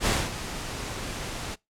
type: noise with ADSR envelope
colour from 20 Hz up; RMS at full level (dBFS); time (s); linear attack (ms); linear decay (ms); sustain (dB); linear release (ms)
pink; -22; 0-1.56; 64; 230; -12; 27
effects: noise-tail reverb RT60 0.2 s tail -24 dB re dry + low-pass 9000 Hz 12 dB/octave